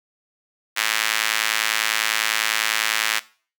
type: tone with high-pass filter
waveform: sawtooth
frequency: 110 Hz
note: A2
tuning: in tune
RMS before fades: -22 dBFS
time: 0.76-3.2 s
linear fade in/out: 20 ms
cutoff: 1900 Hz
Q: 1.3
effects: noise-tail reverb RT60 0.4 s tail -19 dB re dry